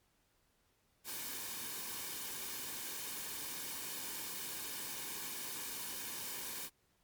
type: noise with comb filter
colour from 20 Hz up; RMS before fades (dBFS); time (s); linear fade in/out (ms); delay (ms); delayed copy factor
white; -43; 1.04-6.7; 50; 1.5; -0.55
effects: pink hiss -75 dBFS RMS until 7.03 s + MP3 96 kbps